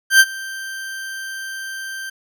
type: tone with ADSR envelope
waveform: 40% pulse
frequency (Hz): 1568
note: G6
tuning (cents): 0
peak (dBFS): -4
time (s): 0.1-2.1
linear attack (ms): 100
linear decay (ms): 46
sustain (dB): -22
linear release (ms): 8
effects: none